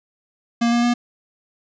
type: tone with pitch steps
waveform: square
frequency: 234.7 / 237.7 / 240.7 Hz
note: A#3 / A#3 / B3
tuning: +12 / +34 / -44 cents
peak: -16 dBFS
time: 0.61-0.94 s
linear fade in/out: 10 ms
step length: 110 ms
effects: resampled to 16000 Hz + 9-bit